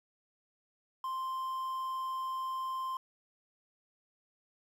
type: tone with quantisation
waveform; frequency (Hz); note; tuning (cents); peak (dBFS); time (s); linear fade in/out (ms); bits
triangle; 1046.5; C6; 0; -32; 1.04-2.97; 2; 10
effects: none